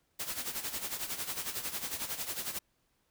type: noise with tremolo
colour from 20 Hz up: white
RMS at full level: -35 dBFS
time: 0.19-2.59 s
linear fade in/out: 10 ms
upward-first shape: sine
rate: 11 Hz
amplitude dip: 70%
effects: pink hiss -75 dBFS RMS until 3.1 s